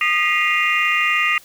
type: tone cluster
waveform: sine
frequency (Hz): 1229 / 1930 / 2107 / 2464 / 2776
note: D#6 / B6 / C7 / D#7 / F7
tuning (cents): -22 / -40 / +12 / -17 / -11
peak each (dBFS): -21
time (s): 0.01-1.38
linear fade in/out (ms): 2
effects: tanh soft clip ceiling -7 dBFS + white hiss -47 dBFS RMS until 1.44 s